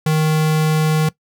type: tone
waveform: square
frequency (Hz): 155.9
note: D#3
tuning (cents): +4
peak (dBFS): -14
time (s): 0.06-1.09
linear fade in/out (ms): 5
effects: noise-tail reverb RT60 0.1 s tail -19 dB re dry